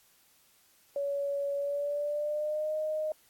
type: tone with pitch glide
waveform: sine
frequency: 564 to 618.6 Hz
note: C#5 to D#5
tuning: +30 to -10 cents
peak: -29 dBFS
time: 0.96-3.12 s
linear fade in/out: 2 ms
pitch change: +160 cents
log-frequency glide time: 1.57-2.75 s
effects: white hiss -64 dBFS RMS until 3.29 s + AAC 64 kbps